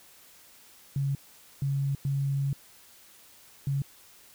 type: tone bursts at uneven times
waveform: sine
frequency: 138.59 Hz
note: C#3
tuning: in tune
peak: -25 dBFS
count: 4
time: 0.96-1.15 / 1.62-1.95 / 2.05-2.53 / 3.67-3.82 s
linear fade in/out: 2 ms
effects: white hiss -55 dBFS RMS until 4.34 s